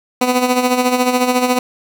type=tone with tremolo; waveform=15% pulse; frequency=250.2 Hz; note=B3; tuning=23 cents sharp; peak=-4 dBFS; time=0.21-1.59 s; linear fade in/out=5 ms; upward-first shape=sine; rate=14 Hz; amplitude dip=60%; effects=none